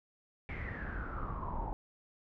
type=noise with low-pass filter sweep; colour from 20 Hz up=brown; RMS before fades=-39 dBFS; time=0.49-1.73 s; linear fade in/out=0 ms; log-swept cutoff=2200 to 850 Hz; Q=9.9; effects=none